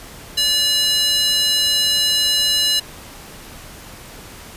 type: tone with high-pass filter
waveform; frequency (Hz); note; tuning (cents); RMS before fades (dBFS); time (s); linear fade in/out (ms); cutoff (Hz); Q
square; 578; D5; -28; -17; 0.37-2.8; 10; 3500; 4.8
effects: pink hiss -38 dBFS RMS until 4.56 s + resampled to 32000 Hz